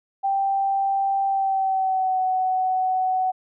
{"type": "tone with pitch glide", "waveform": "sine", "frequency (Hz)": [784, 747.3], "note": ["G5", "F#5"], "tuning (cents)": [0, 17], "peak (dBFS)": -19, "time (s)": [0.23, 3.32], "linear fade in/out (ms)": 20, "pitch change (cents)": -83, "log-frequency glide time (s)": [1.26, 2.21], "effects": []}